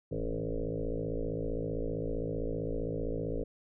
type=tone with frequency modulation; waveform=sine; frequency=220 Hz; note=A3; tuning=in tune; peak=-31 dBFS; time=0.11-3.44 s; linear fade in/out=10 ms; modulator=55.4 Hz; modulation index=5.7; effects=none